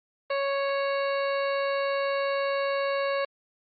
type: harmonic tone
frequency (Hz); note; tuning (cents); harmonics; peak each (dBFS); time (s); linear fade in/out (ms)
554.4; C#5; 0; 1 / 2 / 3 / 4 / 5 / 7 / 8; -26 / -32 / -36 / -38 / -40 / -43 / -44; 0.3-3.25; 5
effects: Opus 32 kbps